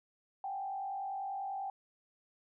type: tone with frequency modulation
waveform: sine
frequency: 783 Hz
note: G5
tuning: 2 cents flat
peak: -36 dBFS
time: 0.44-1.7 s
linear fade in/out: 2 ms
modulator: 50.1 Hz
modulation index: 0.68
effects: none